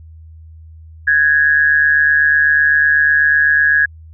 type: tone with amplitude modulation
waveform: sine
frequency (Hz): 1661.2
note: G#6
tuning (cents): 0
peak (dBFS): -6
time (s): 1.07-3.86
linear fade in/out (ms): 10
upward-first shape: sine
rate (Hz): 148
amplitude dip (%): 65
effects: added 80 Hz sine -35 dBFS peak until 4.13 s